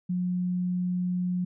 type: tone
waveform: sine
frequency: 180 Hz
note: F#3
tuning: 47 cents flat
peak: -25 dBFS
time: 0.09-1.45 s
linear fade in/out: 10 ms
effects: none